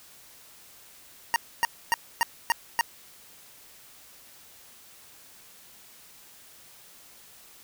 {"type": "tone bursts", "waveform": "25% pulse", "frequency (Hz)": 932.3, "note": "A#5", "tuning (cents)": 0, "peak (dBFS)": -16, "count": 6, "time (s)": [1.34, 2.81], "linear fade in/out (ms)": 0, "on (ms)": 20, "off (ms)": 270, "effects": ["white hiss -52 dBFS RMS until 7.63 s"]}